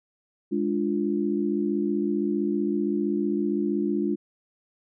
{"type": "chord", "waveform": "sine", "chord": "D diminished", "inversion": "second", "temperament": "equal", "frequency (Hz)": [207.7, 293.7, 349.2], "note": ["Ab3", "D4", "F4"], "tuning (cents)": [0, 0, 0], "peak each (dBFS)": -27, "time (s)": [0.51, 4.16], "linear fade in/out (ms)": 20, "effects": []}